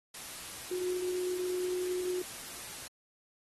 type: tone in noise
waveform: sine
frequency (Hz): 363.4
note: F#4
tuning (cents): -31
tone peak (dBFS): -31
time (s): 0.71-2.22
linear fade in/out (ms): 5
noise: white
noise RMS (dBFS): -44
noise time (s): 0.14-2.88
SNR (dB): +10
effects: AAC 32 kbps